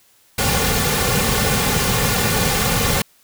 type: noise with comb filter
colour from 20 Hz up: pink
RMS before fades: -18 dBFS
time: 0.38-3.02 s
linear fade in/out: 5 ms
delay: 3.1 ms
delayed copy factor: -0.7
effects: white hiss -55 dBFS RMS until 3.23 s